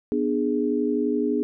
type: chord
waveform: sine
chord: G# diminished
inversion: first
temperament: equal with one note detuned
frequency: 246.9 / 298.6 / 415.3 Hz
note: B3 / D4 / G#4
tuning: 0 / +29 / 0 cents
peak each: -25 dBFS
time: 0.12-1.43 s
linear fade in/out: 0 ms
effects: none